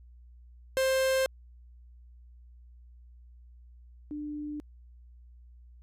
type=tone pair in turn; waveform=45% pulse / sine; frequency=527 / 297.2 Hz; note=C5 / D4; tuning=+12 / +21 cents; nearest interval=minor seventh; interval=991 cents; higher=first; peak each=-24 / -34 dBFS; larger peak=first; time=0.77-1.26 / 4.11-4.6 s; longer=neither; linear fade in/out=0 ms; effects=added 60 Hz sine -50 dBFS peak until 5.82 s + resampled to 32000 Hz